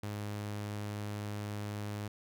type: tone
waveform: sawtooth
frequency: 103.83 Hz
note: G#2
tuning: in tune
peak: -33 dBFS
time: 0.03-2.08 s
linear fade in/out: 5 ms
effects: none